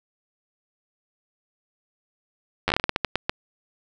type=slowing click train; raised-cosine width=0.3 ms; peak=-5 dBFS; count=13; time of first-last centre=2.68-3.295 s; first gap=10 ms; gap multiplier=1.27; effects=none